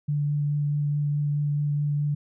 sine tone with vibrato, 146.3 Hz, D3, 6 cents flat, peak -22 dBFS, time 0.08-2.15 s, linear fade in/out 10 ms, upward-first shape triangle, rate 4.7 Hz, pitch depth 12 cents each way, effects none

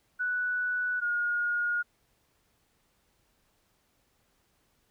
sine tone pair in turn, 1480 / 1432.9 Hz, F#6 / F6, 0 / +44 cents, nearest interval minor second, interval 56 cents, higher first, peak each -27 / -26 dBFS, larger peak second, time 0.19-1.01 / 1.01-1.83 s, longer neither, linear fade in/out 20 ms, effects pink hiss -71 dBFS RMS until 4.9 s

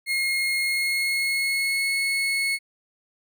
35% pulse tone with pitch glide, 2149 to 2189 Hz, C7 to C#7, +46 to -22 cents, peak -20 dBFS, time 0.06-2.59 s, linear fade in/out 50 ms, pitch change +32 cents, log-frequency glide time 0.59-1.94 s, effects none

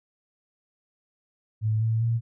sine tone with pitch steps, 109 / 112.26 / 115.61 Hz, A2 / A2 / A#2, -16 / +35 / -14 cents, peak -21 dBFS, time 1.61-2.21 s, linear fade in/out 50 ms, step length 200 ms, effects none

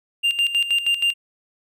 triangle tone with tremolo, 2794 Hz, F7, in tune, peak -14 dBFS, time 0.23-1.14 s, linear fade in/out 20 ms, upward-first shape square, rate 6.3 Hz, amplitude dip 70%, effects none

